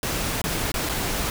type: noise with dropouts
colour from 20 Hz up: pink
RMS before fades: -26 dBFS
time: 0.03-1.3 s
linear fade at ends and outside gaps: 1 ms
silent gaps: 0.417-0.44 / 0.718-0.741 / 0.891-0.895 s
effects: none